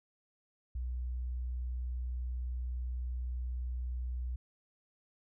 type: tone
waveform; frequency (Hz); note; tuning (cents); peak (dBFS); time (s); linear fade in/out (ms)
sine; 61.74; B1; 0; -34; 0.75-4.36; 5
effects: none